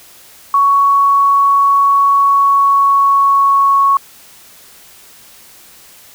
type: tone with pitch glide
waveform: sine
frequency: 1116 to 1107 Hz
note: C#6 to C#6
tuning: +11 to -3 cents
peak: -7 dBFS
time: 0.54-3.97 s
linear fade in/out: 2 ms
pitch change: -14 cents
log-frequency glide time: 2.17-3.77 s
effects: white hiss -41 dBFS RMS until 6.14 s